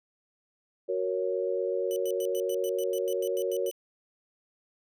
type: chord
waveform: sine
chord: F# major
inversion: none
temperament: equal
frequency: 370 / 466.2 / 554.4 Hz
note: F#4 / A#4 / C#5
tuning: 0 / 0 / 0 cents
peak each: -31 dBFS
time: 0.88-3.71 s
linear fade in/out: 20 ms
type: tone bursts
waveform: 10% pulse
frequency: 2991 Hz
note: F#7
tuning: 18 cents sharp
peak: -31 dBFS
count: 13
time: 1.91-3.713 s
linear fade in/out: 0 ms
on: 51 ms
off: 95 ms
effects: none